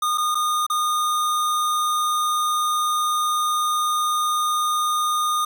square tone with dropouts, 1224 Hz, D#6, 29 cents flat, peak -20 dBFS, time 0.02-5.45 s, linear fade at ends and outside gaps 5 ms, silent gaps 0.176-0.18 / 0.347-0.352 / 0.666-0.699 s, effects 9-bit

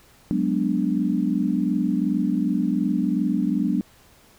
sine chord, G# half-diminished seventh, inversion third, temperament equal, 185 / 207.7 / 246.9 / 293.7 Hz, F#3 / G#3 / B3 / D4, 0 / 0 / 0 / 0 cents, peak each -25 dBFS, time 0.31-3.81 s, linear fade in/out 0 ms, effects pink hiss -54 dBFS RMS until 4.38 s

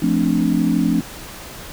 sine chord, D minor seventh, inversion first, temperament equal, 174.61 / 220 / 261.6 / 293.7 Hz, F3 / A3 / C4 / D4, 0 / 0 / 0 / 0 cents, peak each -20 dBFS, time 0.02-1.01 s, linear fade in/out 5 ms, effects pink hiss -35 dBFS RMS until 1.72 s

